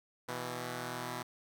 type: tone pair together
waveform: 5% pulse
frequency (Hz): 123.47 / 164.81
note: B2 / E3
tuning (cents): 0 / 0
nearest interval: perfect fourth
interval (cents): 500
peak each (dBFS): -28 / -31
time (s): 0.28-1.23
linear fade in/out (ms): 10
effects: none